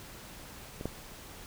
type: clicks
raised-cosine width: 2 ms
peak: -25 / -19 dBFS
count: 2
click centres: 0.811 / 0.856 s
effects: pink hiss -48 dBFS RMS until 1.46 s